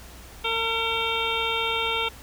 harmonic tone, 454.5 Hz, A#4, 44 cents flat, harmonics 1 / 2 / 3 / 5 / 6 / 7 / 8, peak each -31 / -31 / -31 / -31 / -31 / -31 / -31 dBFS, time 0.44-2.09 s, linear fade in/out 10 ms, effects added 60 Hz sine -46 dBFS peak until 2.22 s + pink hiss -46 dBFS RMS until 2.22 s

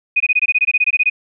sine tone bursts, 2489 Hz, D#7, in tune, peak -10 dBFS, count 15, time 0.16-1.099 s, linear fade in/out 10 ms, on 43 ms, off 21 ms, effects none

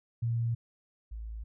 sine tone pair in turn, 116.54 / 55 Hz, A#2 / A1, 0 / 0 cents, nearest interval octave + minor second, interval 1300 cents, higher first, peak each -27 / -37 dBFS, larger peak first, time 0.22-0.55 / 1.11-1.44 s, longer neither, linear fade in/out 10 ms, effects none

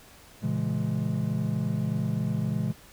triangle chord, A# half-diminished seventh, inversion none, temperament just, 116.54 / 139.85 / 167.82 / 209.8 Hz, A#2 / C#3 / E3 / G#3, 0 / +16 / +31 / +18 cents, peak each -29 dBFS, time 0.42-2.73 s, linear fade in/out 20 ms, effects pink hiss -52 dBFS RMS until 2.92 s

